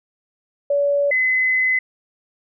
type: tone pair in turn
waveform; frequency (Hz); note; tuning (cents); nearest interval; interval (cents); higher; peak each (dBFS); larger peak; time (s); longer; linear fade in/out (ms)
sine; 570 / 2031; C#5 / B6; +48 / +48; octave + minor seventh; 2200; second; -15; neither; 0.7-1.11 / 1.11-1.79; second; 5
effects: none